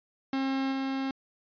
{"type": "tone with level steps", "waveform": "45% pulse", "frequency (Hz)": 268.3, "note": "C4", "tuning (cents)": 44, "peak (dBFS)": [-27, -29], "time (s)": [0.33, 1.11], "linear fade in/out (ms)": 2, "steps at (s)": 0.71, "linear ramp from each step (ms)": 20, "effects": ["resampled to 11025 Hz"]}